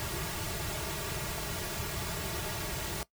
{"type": "noise with comb filter", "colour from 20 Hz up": "pink", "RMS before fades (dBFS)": -36, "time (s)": [0, 3.03], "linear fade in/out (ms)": 0, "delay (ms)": 3.9, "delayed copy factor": -0.85, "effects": ["noise-tail reverb RT60 0.1 s tail -19 dB re dry"]}